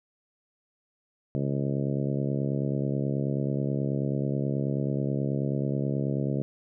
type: harmonic tone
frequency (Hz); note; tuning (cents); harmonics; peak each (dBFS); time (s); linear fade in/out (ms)
69.3; C#2; 0; 2 / 3 / 4 / 5 / 6 / 7 / 8 / 9; -28 / -32 / -34 / -36 / -38 / -39 / -40 / -41; 1.35-6.42; 0
effects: none